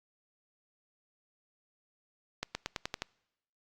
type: accelerating click train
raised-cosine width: 0.2 ms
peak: -16 dBFS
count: 7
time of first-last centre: 2.43-3.02 s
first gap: 120 ms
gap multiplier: 0.92
effects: noise-tail reverb RT60 0.9 s tail -26 dB re dry + Opus 48 kbps